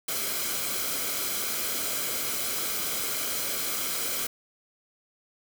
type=noise with comb filter; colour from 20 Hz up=white; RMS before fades=-30 dBFS; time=0.08-4.27 s; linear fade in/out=5 ms; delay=1.1 ms; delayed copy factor=-0.55; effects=none